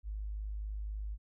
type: tone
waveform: sine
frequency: 51.9 Hz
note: G#1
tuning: in tune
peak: -36 dBFS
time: 0.03-1.18 s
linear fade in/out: 50 ms
effects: none